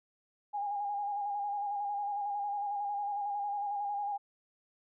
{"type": "tone with vibrato", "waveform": "sine", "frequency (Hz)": 815, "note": "G#5", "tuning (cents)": -33, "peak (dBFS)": -32, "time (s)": [0.53, 4.18], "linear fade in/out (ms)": 20, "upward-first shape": "square", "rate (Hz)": 11, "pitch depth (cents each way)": 29, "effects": []}